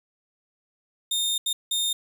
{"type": "tone bursts at uneven times", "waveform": "sawtooth", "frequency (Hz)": 3649, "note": "A#7", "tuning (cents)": -38, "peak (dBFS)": -20, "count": 3, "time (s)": [[1.11, 1.38], [1.46, 1.53], [1.71, 1.93]], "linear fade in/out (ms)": 5, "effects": []}